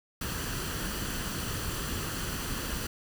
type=noise with comb filter; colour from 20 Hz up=pink; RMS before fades=-34 dBFS; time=0.21-2.87 s; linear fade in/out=5 ms; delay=0.67 ms; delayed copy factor=+0.5; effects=none